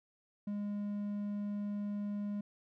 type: tone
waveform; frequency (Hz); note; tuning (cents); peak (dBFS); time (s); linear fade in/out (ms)
triangle; 205.2; G#3; -21; -33; 0.47-2.41; 5
effects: none